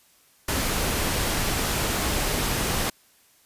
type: noise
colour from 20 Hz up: pink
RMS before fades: -25 dBFS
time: 0.48-2.9 s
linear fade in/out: 5 ms
effects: white hiss -59 dBFS RMS until 3.45 s + resampled to 32000 Hz